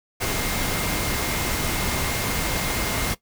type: tone in noise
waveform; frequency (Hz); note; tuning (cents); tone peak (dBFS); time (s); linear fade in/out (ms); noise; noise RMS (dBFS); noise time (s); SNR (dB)
sine; 2119; C7; +21; -35; 0.2-3.15; 20; pink; -25; 0.2-3.15; -13
effects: noise-tail reverb RT60 0.1 s tail -17 dB re dry